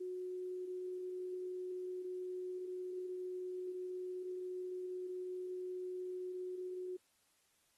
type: tone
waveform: sine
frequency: 365.7 Hz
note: F#4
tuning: 20 cents flat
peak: -40 dBFS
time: 0-6.97 s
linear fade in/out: 10 ms
effects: white hiss -75 dBFS RMS until 7.77 s + AAC 32 kbps